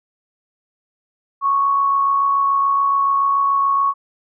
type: tone with amplitude modulation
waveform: sine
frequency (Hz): 1108.7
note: C#6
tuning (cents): 0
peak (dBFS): -12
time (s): 1.41-3.94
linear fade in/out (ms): 50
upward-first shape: sine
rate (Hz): 67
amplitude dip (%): 35
effects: none